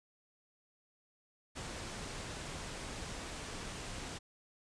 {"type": "low-pass noise", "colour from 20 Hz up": "pink", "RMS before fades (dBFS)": -44, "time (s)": [1.55, 4.19], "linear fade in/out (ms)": 20, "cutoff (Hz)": 9300, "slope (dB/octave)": 48, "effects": []}